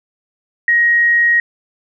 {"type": "tone", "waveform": "sine", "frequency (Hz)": 1885, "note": "A#6", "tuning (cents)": 19, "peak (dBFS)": -9, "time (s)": [0.68, 1.4], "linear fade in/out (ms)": 2, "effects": []}